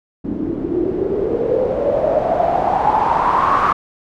white noise with low-pass filter sweep, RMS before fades -17 dBFS, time 0.24-3.73 s, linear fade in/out 10 ms, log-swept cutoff 280 to 1200 Hz, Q 8.2, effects none

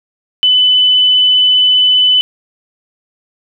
sine tone, 3005 Hz, F#7, 26 cents sharp, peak -6 dBFS, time 0.43-2.21 s, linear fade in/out 0 ms, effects none

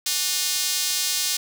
square tone with high-pass filter, 164.81 Hz, E3, in tune, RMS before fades -24 dBFS, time 0.06-1.37 s, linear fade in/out 5 ms, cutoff 4600 Hz, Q 1.1, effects none

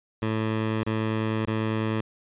15% pulse tone with dropouts, 110 Hz, A2, in tune, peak -18 dBFS, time 0.22-2.01 s, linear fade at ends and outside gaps 5 ms, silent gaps 0.834-0.864 / 1.456-1.474 s, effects resampled to 8000 Hz

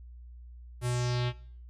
square tone with low-pass filter sweep, 122.8 Hz, B2, 9 cents flat, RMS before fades -30 dBFS, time 0.81-1.33 s, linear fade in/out 50 ms, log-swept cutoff 11000 to 3000 Hz, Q 2.8, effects noise-tail reverb RT60 0.6 s tail -20 dB re dry + added 60 Hz sine -45 dBFS peak until 1.69 s

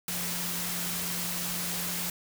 sine tone in noise, 175.7 Hz, F3, 11 cents sharp, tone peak -39 dBFS, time 0.08-2.1 s, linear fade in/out 2 ms, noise white, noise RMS -33 dBFS, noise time 0.08-2.1 s, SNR -9 dB, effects none

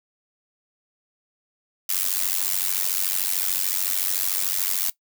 blue noise with amplitude modulation, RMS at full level -20 dBFS, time 1.89-4.9 s, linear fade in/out 5 ms, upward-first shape sine, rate 93.6 Hz, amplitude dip 100%, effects noise-tail reverb RT60 0.1 s tail -19 dB re dry

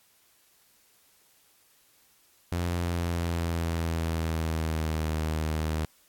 sawtooth tone with pitch glide, 87 to 78.41 Hz, F2 to D#2, -6 to +14 cents, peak -23 dBFS, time 2.52-5.85 s, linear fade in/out 0 ms, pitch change -180 cents, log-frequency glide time 2.73-5.07 s, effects white hiss -63 dBFS RMS until 6.08 s + AAC 64 kbps

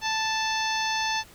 harmonic tone, 880 Hz, A5, in tune, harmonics 1 / 2 / 3 / 4 / 5 / 6 / 7, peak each -28 / -31 / -33 / -34 / -35 / -36 / -36 dBFS, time 0.01-1.24 s, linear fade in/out 50 ms, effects pink hiss -51 dBFS RMS until 1.34 s

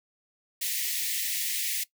white high-pass noise, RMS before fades -30 dBFS, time 0.61-1.84 s, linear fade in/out 10 ms, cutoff 1800 Hz, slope 96 dB/octave, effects noise-tail reverb RT60 0.1 s tail -19 dB re dry

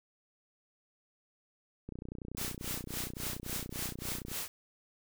click train, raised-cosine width 3 ms, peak -29 dBFS, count 75, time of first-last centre 1.89-4.316 s, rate 30.5 Hz
white noise with tremolo, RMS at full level -37 dBFS, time 2.37-4.48 s, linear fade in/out 0 ms, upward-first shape sine, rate 3.6 Hz, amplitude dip 100%
effects none

